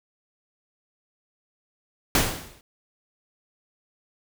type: noise with exponential decay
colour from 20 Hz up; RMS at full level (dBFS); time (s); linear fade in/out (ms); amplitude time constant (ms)
pink; -17; 2.15-2.61; 2; 100
effects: none